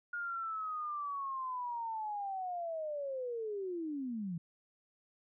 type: linear sweep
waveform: sine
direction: down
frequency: 1430 to 160.3 Hz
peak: -36 dBFS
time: 0.13-4.38 s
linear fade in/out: 5 ms
effects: none